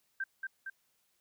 sine tone with echo, 1568 Hz, G6, in tune, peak -32 dBFS, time 0.2-0.24 s, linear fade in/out 5 ms, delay 230 ms, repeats 2, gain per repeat -3 dB, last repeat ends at 0.7 s, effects white hiss -75 dBFS RMS until 1.2 s

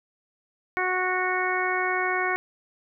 harmonic tone, 367.9 Hz, F#4, 10 cents flat, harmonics 1 / 2 / 3 / 4 / 5 / 6, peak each -30 / -30 / -30 / -30 / -30 / -30 dBFS, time 0.77-2.36 s, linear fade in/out 0 ms, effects none

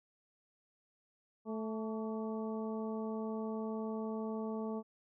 harmonic tone with a mistuned harmonic, 219.5 Hz, A3, 4 cents flat, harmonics 1 / 2 / 3 / 4 / 5, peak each -38 / -41 / -47 / -49 / -51 dBFS, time 1.45-4.83 s, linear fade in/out 50 ms, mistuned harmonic 5, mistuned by +53 cents, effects none

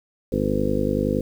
harmonic tone, 50.7 Hz, G#1, 41 cents flat, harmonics 1 / 2 / 3 / 4 / 5 / 6 / 7 / 9 / 10, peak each -30 / -30 / -30 / -27 / -26 / -30 / -29 / -28 / -27 dBFS, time 0.32-1.21 s, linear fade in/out 5 ms, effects 8-bit

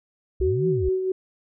sine linear two-way sweep, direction up then down, 51.91 to 174.9 to 51.91 Hz, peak -23 dBFS, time 0.4-0.89 s, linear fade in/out 5 ms, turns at 0.68 s
sine tone with tremolo, 375 Hz, F#4, 23 cents sharp, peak -19 dBFS, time 0.41-1.12 s, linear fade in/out 5 ms, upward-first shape sine, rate 4.5 Hz, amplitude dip 45%
effects none

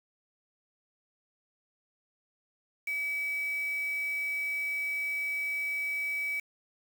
sine tone with quantisation, 2286 Hz, D7, 47 cents flat, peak -30 dBFS, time 2.87-6.4 s, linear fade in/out 5 ms, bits 7, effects none

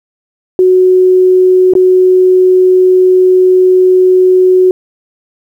sine tone with dropouts, 369.3 Hz, F#4, 3 cents flat, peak -3 dBFS, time 0.59-4.71 s, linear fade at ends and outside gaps 1 ms, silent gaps 1.736-1.752 s, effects 7-bit

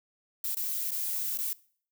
violet noise with dropouts, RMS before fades -32 dBFS, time 0.44-1.53 s, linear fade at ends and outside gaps 2 ms, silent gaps 0.548-0.569 / 0.907-0.917 / 1.375-1.387 s, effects noise-tail reverb RT60 0.5 s tail -21 dB re dry

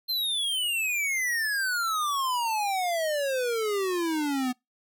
square exponential sweep, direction down, 4186 to 246.5 Hz, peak -26 dBFS, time 0.08-4.53 s, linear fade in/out 20 ms, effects noise-tail reverb RT60 0.2 s tail -26 dB re dry

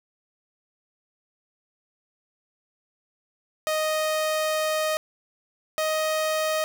sawtooth tone pair in turn, 622.3 / 625.4 Hz, D#5 / D#5, 0 / +9 cents, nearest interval unison, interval 9 cents, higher second, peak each -19 dBFS, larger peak neither, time 3.67-4.97 / 5.78-6.64 s, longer first, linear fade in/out 0 ms, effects none

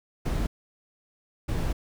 brown noise bursts at uneven times, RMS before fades -27 dBFS, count 2, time 0.25-0.47 / 1.48-1.73 s, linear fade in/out 10 ms, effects none

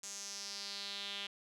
sawtooth tone with band-pass filter sweep, 200 Hz, G3, 35 cents sharp, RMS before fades -44 dBFS, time 0.03-1.27 s, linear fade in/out 5 ms, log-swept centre 6900 to 3200 Hz, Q 3.7, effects none

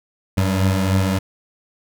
25% pulse beating tone pair, 94.7 / 98.1 Hz, F#2 / G2, +41 / +2 cents, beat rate 3.4 Hz, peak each -13 / -19 dBFS, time 0.37-1.19 s, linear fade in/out 10 ms, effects none

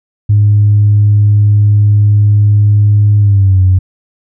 sine tone with pitch glide, 103.83 to 93.04 Hz, G#2 to F#2, 0 to +10 cents, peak -3 dBFS, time 0.29-3.79 s, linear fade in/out 10 ms, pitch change -190 cents, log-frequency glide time 3.19-3.62 s, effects tanh soft clip ceiling 0 dBFS

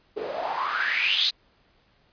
white noise with band-pass filter sweep, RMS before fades -26 dBFS, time 0.16-1.31 s, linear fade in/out 20 ms, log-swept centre 410 to 4200 Hz, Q 6.8, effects pink hiss -63 dBFS RMS until 2.12 s + resampled to 11025 Hz

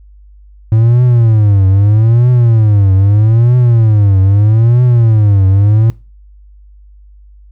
triangle tone with vibrato, 109 Hz, A2, 16 cents flat, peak -3 dBFS, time 0.72-5.9 s, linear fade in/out 0 ms, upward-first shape triangle, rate 0.79 Hz, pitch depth 250 cents each way, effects noise-tail reverb RT60 0.3 s tail -22 dB re dry + added 50 Hz sine -36 dBFS peak until 7.51 s

